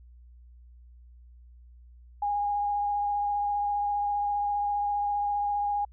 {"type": "tone with vibrato", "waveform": "sine", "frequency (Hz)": 819, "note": "G#5", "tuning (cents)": -24, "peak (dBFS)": -25, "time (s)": [2.22, 5.85], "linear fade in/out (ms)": 5, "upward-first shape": "sine", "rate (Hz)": 15, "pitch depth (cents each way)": 12, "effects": ["added 60 Hz sine -49 dBFS peak until 5.92 s"]}